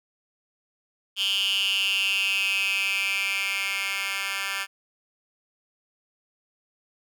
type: tone with high-pass filter sweep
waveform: 10% pulse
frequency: 196.1 Hz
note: G3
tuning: 1 cent sharp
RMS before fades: -26 dBFS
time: 1.16-4.67 s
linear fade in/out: 50 ms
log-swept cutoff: 3100 to 1900 Hz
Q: 8.1
effects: none